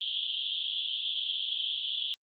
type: band-pass noise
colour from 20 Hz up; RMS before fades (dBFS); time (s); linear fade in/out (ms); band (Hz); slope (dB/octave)
pink; -33; 0.01-2.14; 0; 3100 to 3500; 96
effects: Opus 24 kbps